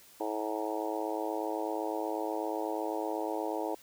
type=harmonic tone with a mistuned harmonic; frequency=108.1 Hz; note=A2; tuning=30 cents flat; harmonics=3 / 4 / 5 / 6 / 7 / 8 / 9; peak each=-37 / -38 / -39 / -40 / -40 / -41 / -42 dBFS; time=0.2-3.75 s; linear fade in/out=5 ms; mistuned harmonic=9; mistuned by=-56 cents; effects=white hiss -57 dBFS RMS until 3.82 s